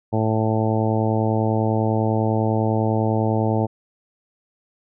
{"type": "harmonic tone", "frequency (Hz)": 110, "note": "A2", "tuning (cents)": 0, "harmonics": [1, 2, 3, 4, 5, 6, 7, 8], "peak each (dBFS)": [-21, -24, -26, -27, -28, -29, -29, -30], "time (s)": [0.12, 3.67], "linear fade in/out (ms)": 20, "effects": []}